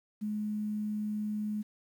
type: tone with quantisation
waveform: sine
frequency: 211.2 Hz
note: G#3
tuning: 29 cents sharp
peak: -31 dBFS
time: 0.21-1.63 s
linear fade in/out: 20 ms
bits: 10
effects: none